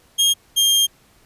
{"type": "tone pair in turn", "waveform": "sawtooth", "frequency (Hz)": [3242, 3207], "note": ["G#7", "G7"], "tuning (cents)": [-42, 39], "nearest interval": "unison", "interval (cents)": 19, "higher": "first", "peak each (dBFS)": -10, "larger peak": "neither", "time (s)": [[0.18, 0.34], [0.56, 0.87]], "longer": "second", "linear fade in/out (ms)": 20, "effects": ["pink hiss -55 dBFS RMS until 1.25 s", "resampled to 32000 Hz"]}